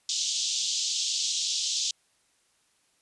white band-pass noise, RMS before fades -29 dBFS, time 0.09-1.91 s, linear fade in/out 2 ms, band 3100 to 7100 Hz, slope 48 dB/octave, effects white hiss -68 dBFS RMS until 3.01 s + resampled to 24000 Hz

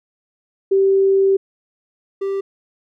sine / triangle tone pair in turn, 388.8 / 392 Hz, G4 / G4, -14 / 0 cents, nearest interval unison, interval 14 cents, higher second, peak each -11 / -17 dBFS, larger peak first, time 0.71-1.37 / 2.21-2.41 s, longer first, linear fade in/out 10 ms, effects none

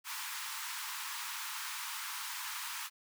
pink high-pass noise, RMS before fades -41 dBFS, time 0.04-2.9 s, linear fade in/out 50 ms, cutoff 880 Hz, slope 96 dB/octave, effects none

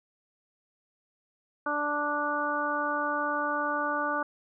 harmonic tone, 293.7 Hz, D4, in tune, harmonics 1 / 2 / 3 / 4 / 5, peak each -36 / -34 / -34 / -31 / -32 dBFS, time 1.66-4.23 s, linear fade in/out 5 ms, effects none

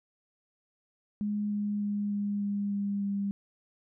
sine tone with pitch steps, 207.7 / 206.4 / 205.1 / 203.8 / 202.5 / 201.2 / 199.93 Hz, G#3 / G#3 / G#3 / G#3 / G#3 / G3 / G3, 0 / -10 / -21 / -32 / -43 / +45 / +34 cents, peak -28 dBFS, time 1.21-3.31 s, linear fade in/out 0 ms, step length 300 ms, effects none

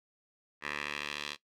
10% pulse tone with band-pass filter sweep, 73.42 Hz, D2, in tune, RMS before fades -39 dBFS, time 0.61-1.37 s, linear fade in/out 50 ms, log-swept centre 2000 to 3600 Hz, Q 1.8, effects noise-tail reverb RT60 0.1 s tail -17 dB re dry

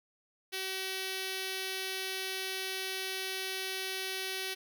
5% pulse tone with notch filter, 380 Hz, F#4, 46 cents sharp, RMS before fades -37 dBFS, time 0.52-4.55 s, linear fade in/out 20 ms, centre 1000 Hz, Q 0.82, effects none

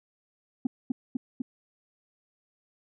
sine tone with echo, 252.9 Hz, B3, 41 cents sharp, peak -20 dBFS, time 0.65-0.67 s, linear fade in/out 5 ms, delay 250 ms, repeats 3, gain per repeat -2 dB, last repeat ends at 1.42 s, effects tanh soft clip ceiling -20 dBFS

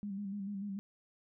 sine tone with vibrato, 200 Hz, G3, 35 cents sharp, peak -37 dBFS, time 0.03-0.79 s, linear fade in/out 0 ms, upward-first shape square, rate 6.8 Hz, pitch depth 46 cents each way, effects none

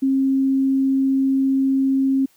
sine tone, 268.5 Hz, C4, 45 cents sharp, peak -15 dBFS, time 0.02-2.26 s, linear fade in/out 10 ms, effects white hiss -58 dBFS RMS until 2.36 s

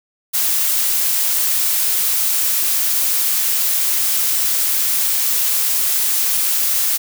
blue noise, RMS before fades -17 dBFS, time 0.33-6.98 s, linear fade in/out 20 ms, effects none

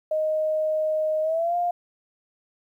sine tone with pitch glide, 622.3 to 702.6 Hz, D#5 to F5, 0 to +10 cents, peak -21 dBFS, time 0.11-1.71 s, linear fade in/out 5 ms, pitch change +210 cents, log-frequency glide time 1.22-1.56 s, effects 10-bit

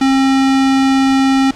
square tone, 268.3 Hz, C4, 44 cents sharp, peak -10 dBFS, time 0.01-1.51 s, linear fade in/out 5 ms, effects pink hiss -36 dBFS RMS until 1.55 s + low-pass 6000 Hz 12 dB/octave

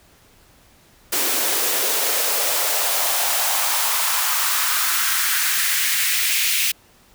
white noise with high-pass filter sweep, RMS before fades -20 dBFS, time 1.12-6.72 s, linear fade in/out 10 ms, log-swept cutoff 330 to 2500 Hz, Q 2.3, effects pink hiss -53 dBFS RMS until 7.14 s

